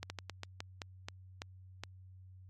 slowing click train, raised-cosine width 0.2 ms, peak -23 dBFS, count 10, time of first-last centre 0.03-1.836 s, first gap 70 ms, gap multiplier 1.25, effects added 93 Hz sine -52 dBFS peak until 2.49 s + MP3 64 kbps

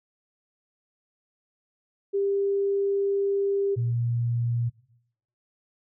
sine tone pair in turn, 397.5 / 118.52 Hz, G4 / A#2, +24 / +29 cents, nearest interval octave + major sixth, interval 2095 cents, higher first, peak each -22 / -23 dBFS, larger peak first, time 2.13-3.76 / 3.76-4.7 s, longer first, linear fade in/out 20 ms, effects noise-tail reverb RT60 0.8 s tail -21 dB re dry

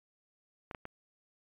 clicks, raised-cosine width 0.5 ms, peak -26 dBFS, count 3, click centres 0.712 / 0.748 / 0.854 s, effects MP3 96 kbps

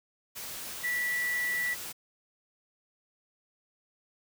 sine tone in noise, 1956 Hz, B6, 17 cents flat, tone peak -28 dBFS, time 0.83-1.75 s, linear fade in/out 20 ms, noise white, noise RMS -40 dBFS, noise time 0.35-1.93 s, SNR +9 dB, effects none

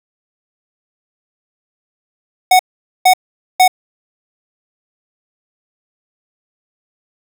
square tone bursts, 740 Hz, F#5, in tune, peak -6 dBFS, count 3, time 2.51-3.679 s, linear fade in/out 5 ms, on 83 ms, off 460 ms, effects none

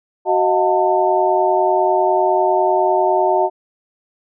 sine tone cluster, 372.4 / 626 / 716 / 894 Hz, F#4 / D#5 / F5 / A5, +11 / +10 / +43 / +27 cents, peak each -18 dBFS, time 0.25-3.5 s, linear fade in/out 50 ms, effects none

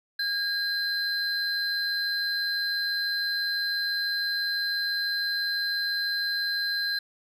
triangle tone pair together, 1628 / 4093 Hz, G#6 / C8, -35 / -39 cents, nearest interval octave + major third, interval 1596 cents, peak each -27 dBFS, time 0.19-6.99 s, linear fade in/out 5 ms, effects none

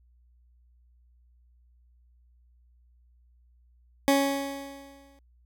20% pulse tone with exponential decay, 277.2 Hz, C#4, in tune, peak -13 dBFS, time 4.08-5.19 s, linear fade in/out 0 ms, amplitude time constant 240 ms, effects added 60 Hz sine -58 dBFS peak until 5.45 s

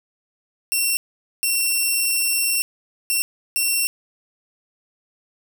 5% pulse tone bursts at uneven times, 2718 Hz, F7, 48 cents flat, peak -9 dBFS, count 4, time 0.72-0.97 / 1.43-2.62 / 3.1-3.22 / 3.56-3.87 s, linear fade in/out 0 ms, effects none

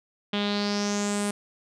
sawtooth tone with low-pass filter sweep, 204.7 Hz, G#3, 25 cents flat, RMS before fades -27 dBFS, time 0.33-1.31 s, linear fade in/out 5 ms, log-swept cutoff 3300 to 9500 Hz, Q 4.8, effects none

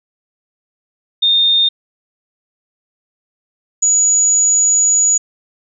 sine tone pair in turn, 3649 / 6845 Hz, A#7 / A8, -38 / -49 cents, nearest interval major seventh, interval 1089 cents, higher second, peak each -9 dBFS, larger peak neither, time 1.22-1.69 / 3.82-5.18 s, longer second, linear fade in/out 10 ms, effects none

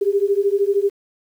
sine beating tone pair, 394 / 407 Hz, G4 / G#4, +9 / -35 cents, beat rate 13 Hz, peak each -18 dBFS, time 0.01-0.9 s, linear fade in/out 10 ms, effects 8-bit

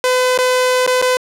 sawtooth tone with dropouts, 506 Hz, B4, 42 cents sharp, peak -8 dBFS, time 0.04-1.17 s, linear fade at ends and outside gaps 1 ms, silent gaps 0.377-0.387 / 0.865-0.875 / 1.016-1.024 s, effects low-pass 11000 Hz 12 dB/octave

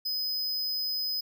square tone, 5030 Hz, D#8, 18 cents sharp, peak -29 dBFS, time 0.05-1.21 s, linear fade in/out 10 ms, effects none

